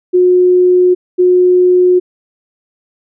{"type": "tone pair in turn", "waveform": "sine", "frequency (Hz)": [362, 362], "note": ["F#4", "F#4"], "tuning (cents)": [-38, -38], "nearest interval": "unison", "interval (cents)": 0, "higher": "neither", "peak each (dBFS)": -5, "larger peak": "neither", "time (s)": [[0.13, 0.95], [1.18, 2]], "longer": "neither", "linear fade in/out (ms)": 20, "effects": []}